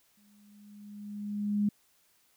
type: tone with exponential growth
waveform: sine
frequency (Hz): 206.3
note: G#3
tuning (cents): -11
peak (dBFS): -23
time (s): 0.17-1.69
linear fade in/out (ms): 5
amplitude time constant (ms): 330
effects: white hiss -68 dBFS RMS until 2.36 s